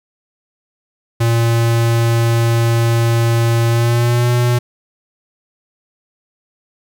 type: tone with pitch glide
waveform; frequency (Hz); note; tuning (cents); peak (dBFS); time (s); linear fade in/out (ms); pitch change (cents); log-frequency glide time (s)
square; 116.1 to 121.66; A#2 to B2; -7 to -26; -12; 1.2-4.59; 10; +81; 3.69-4.3
effects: 9-bit